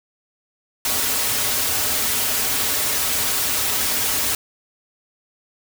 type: noise with comb filter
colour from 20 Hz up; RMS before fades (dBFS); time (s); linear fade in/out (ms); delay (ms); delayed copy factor
white; -21; 0.85-4.35; 2; 5.8; -0.7
effects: none